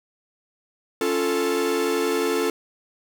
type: chord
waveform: 45% pulse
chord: Db augmented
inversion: none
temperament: equal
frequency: 277.2 / 349.2 / 440 Hz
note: Db4 / F4 / A4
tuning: 0 / 0 / 0 cents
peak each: -28 / -26 / -23 dBFS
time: 1.01-2.5 s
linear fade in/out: 2 ms
effects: none